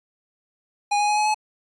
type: tone with pitch steps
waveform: square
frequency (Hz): 822 / 830.1 / 838.3 / 846.6 / 854.9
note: G#5 / G#5 / G#5 / G#5 / G#5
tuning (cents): -18 / -1 / +16 / +33 / +50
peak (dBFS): -19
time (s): 0.91-1.345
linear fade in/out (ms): 10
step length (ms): 87
effects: resampled to 22050 Hz